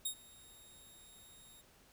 10% pulse tone with ADSR envelope, 3729 Hz, A#7, in tune, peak -26 dBFS, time 0.05-1.62 s, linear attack 7 ms, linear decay 85 ms, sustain -24 dB, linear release 18 ms, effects pink hiss -65 dBFS RMS until 1.92 s

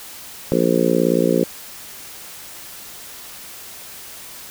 harmonic tone, 58.27 Hz, A#1, in tune, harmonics 3 / 4 / 5 / 6 / 7 / 8 / 9, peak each -22 / -22 / -22 / -22 / -22 / -22 / -22 dBFS, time 0.52-1.44 s, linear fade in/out 0 ms, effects white hiss -37 dBFS RMS until 4.5 s

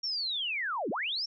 sine linear two-way sweep, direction down then up, 5600 to 177.6 to 5600 Hz, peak -30 dBFS, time 0.03-1.26 s, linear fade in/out 10 ms, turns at 0.9 s, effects none

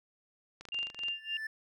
clicks, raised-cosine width 0.2 ms, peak -29 dBFS, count 12, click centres 0.61 / 0.653 / 0.687 / 0.745 / 0.789 / 0.83 / 0.87 / 0.901 / 0.946 / 0.991 / 1.035 / 1.084 s
sine tone with tremolo, 2794 Hz, F7, in tune, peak -31 dBFS, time 0.72-1.37 s, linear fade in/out 2 ms, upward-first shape sine, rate 3.5 Hz, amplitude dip 95%
triangle tone with exponential growth, 1760 Hz, A6, in tune, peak -32 dBFS, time 0.91-1.47 s, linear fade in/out 5 ms, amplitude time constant 120 ms
effects none

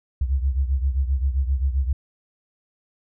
sine beating tone pair, 65.41 / 73.01 Hz, C2 / D2, 0 / -10 cents, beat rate 7.6 Hz, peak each -20 / -25 dBFS, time 0.21-1.93 s, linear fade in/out 5 ms, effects none

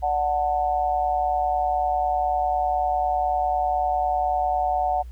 sine tone with amplitude modulation, 738 Hz, F#5, 5 cents flat, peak -16 dBFS, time 0.02-5.03 s, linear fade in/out 20 ms, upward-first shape sine, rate 150 Hz, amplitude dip 85%, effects added 60 Hz sine -35 dBFS peak until 5.11 s + pink hiss -61 dBFS RMS until 5.11 s

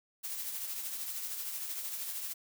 blue noise with tremolo, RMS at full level -37 dBFS, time 0.23-2.34 s, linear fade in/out 20 ms, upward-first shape triangle, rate 13 Hz, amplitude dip 45%, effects none

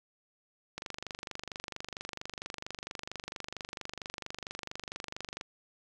click train, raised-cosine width 0.2 ms, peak -21 dBFS, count 114, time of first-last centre 0.78-5.411 s, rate 24.4 Hz, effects none

